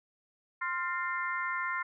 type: harmonic tone with a mistuned harmonic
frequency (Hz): 349.2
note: F4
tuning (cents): 0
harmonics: 3 / 4 / 5 / 6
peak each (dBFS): -35 / -36 / -37 / -38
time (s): 0.61-1.83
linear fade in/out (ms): 10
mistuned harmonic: 5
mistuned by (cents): +54
effects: none